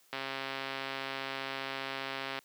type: click train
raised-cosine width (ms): 0.3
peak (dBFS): -20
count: 306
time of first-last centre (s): 0.13-2.389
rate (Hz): 135
effects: white hiss -65 dBFS RMS until 2.44 s + high-pass 200 Hz 12 dB/octave

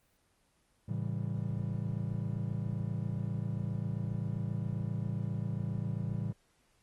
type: chord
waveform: triangle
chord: A dominant seventh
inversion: none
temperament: just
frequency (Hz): 110 / 137.5 / 165 / 198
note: A2 / C#3 / E3 / G3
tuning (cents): 0 / -14 / +2 / +18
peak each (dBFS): -34 / -36 / -37 / -39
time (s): 0.88-6.33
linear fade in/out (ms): 10
effects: pink hiss -71 dBFS RMS until 6.82 s + Opus 24 kbps

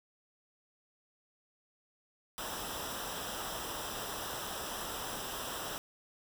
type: noise with comb filter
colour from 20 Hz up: pink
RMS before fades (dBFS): -40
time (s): 2.38-5.78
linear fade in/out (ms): 0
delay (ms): 0.45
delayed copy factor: -0.7
effects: none

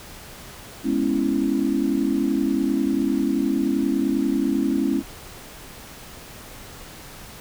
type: chord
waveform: sine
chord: C# minor seventh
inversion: second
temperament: equal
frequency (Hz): 207.7 / 246.9 / 277.2 / 329.6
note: G#3 / B3 / C#4 / E4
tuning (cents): 0 / 0 / 0 / 0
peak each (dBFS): -26 / -26 / -22 / -25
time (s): 0.83-5.03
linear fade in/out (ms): 50
effects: pink hiss -41 dBFS RMS until 7.4 s

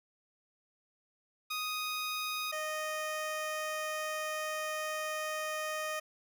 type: tone pair in turn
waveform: 15% pulse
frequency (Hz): 1246 / 618.9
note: D#6 / D#5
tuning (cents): +2 / -9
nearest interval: octave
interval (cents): 1211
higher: first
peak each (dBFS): -28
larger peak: neither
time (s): 1.5-2.52 / 2.52-6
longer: second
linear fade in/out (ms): 10
effects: none

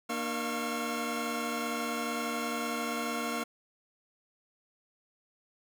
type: tone cluster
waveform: 25% pulse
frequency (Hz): 235.7 / 302.8 / 696 / 1091 / 1357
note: A#3 / D#4 / F5 / C#6 / E6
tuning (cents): +19 / -47 / -6 / -28 / +50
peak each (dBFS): -32 / -36 / -36 / -34 / -38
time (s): 0.09-3.44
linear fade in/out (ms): 10
effects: none

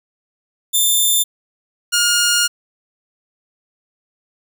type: tone pair in turn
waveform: 10% pulse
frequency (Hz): 3563 / 1422.2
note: A7 / F6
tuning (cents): +21 / +31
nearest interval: octave + major third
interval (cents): 1590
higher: first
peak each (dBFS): -5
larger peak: neither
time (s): 0.73-1.24 / 1.92-2.48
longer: second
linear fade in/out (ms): 20
effects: none

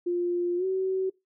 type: tone with pitch glide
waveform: sine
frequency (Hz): 350.9 to 378.3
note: F4 to F#4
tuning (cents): +8 to +38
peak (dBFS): -24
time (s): 0.06-1.1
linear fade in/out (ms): 10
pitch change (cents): +130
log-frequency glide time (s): 0.57-0.65
effects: noise-tail reverb RT60 0.2 s tail -22 dB re dry

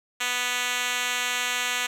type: tone with band-pass filter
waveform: 5% pulse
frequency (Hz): 246.9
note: B3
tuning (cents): 0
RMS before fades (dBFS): -27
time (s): 0.2-1.87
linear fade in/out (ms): 10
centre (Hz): 4400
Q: 0.59
effects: none

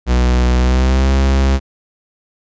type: tone with pitch glide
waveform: 45% pulse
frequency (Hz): 61.74 to 66.94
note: B1 to C2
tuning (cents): 0 to +40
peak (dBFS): -10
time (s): 0.06-1.6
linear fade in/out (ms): 50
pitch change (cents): +140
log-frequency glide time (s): 0.56-1.11
effects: resampled to 16000 Hz

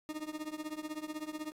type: tone with tremolo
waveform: 40% pulse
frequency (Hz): 307.5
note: D#4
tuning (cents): -20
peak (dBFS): -34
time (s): 0.09-1.52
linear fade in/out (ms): 0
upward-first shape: triangle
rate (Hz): 16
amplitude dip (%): 95
effects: resampled to 32000 Hz + 10-bit

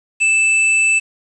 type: tone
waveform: square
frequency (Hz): 2637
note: E7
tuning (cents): 0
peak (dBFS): -12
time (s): 0.2-1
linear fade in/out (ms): 20
effects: resampled to 22050 Hz + 7-bit

